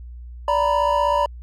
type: tone cluster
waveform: triangle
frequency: 582 / 934 / 990 Hz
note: D5 / A#5 / B5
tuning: -16 / +3 / +4 cents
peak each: -19 dBFS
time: 0.48-1.26 s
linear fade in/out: 2 ms
effects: added 60 Hz sine -34 dBFS peak until 1.42 s